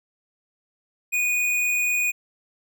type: tone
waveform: square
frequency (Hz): 2468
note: D#7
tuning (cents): -15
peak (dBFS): -21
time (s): 1.12-2.12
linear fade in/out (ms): 20
effects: none